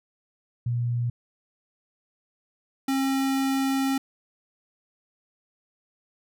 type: tone pair in turn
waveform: sine / square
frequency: 120 / 269.4 Hz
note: B2 / C#4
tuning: -49 / -49 cents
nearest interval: octave + major second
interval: 1400 cents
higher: second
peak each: -23 dBFS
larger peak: neither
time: 0.66-1.1 / 2.88-3.98 s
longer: second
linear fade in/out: 5 ms
effects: none